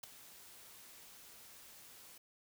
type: noise with ADSR envelope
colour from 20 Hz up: white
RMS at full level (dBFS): -42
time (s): 0.03-2.18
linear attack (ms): 8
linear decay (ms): 5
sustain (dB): -15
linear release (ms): 4
effects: none